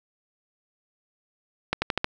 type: accelerating click train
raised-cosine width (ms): 0.3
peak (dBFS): -7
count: 5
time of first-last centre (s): 1.73-2.044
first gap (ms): 90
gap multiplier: 0.91
effects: none